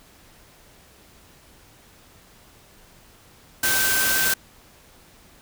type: tone in noise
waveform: sine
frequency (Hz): 1548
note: G6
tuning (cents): -22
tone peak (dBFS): -23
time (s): 3.63-4.34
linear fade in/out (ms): 5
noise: white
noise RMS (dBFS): -22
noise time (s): 3.63-4.34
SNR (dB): -4
effects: pink hiss -52 dBFS RMS until 5.41 s